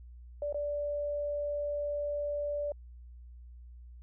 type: tone with dropouts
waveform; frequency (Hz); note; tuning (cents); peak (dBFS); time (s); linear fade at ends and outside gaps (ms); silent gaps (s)
sine; 583; D5; -13; -31; 0.42-2.72; 2; 0.526-0.544
effects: added 60 Hz sine -47 dBFS peak until 4.02 s